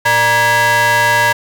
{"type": "ring-modulated tone", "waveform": "35% pulse", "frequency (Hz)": 353.5, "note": "F4", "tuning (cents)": 21, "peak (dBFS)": -5, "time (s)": [0.05, 1.33], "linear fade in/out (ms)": 10, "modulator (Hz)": 1300, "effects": []}